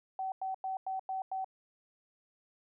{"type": "tone bursts", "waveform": "sine", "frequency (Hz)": 762, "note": "G5", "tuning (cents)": -49, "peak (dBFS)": -33, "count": 6, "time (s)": [0.19, 1.445], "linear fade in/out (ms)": 2, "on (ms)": 130, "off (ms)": 95, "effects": []}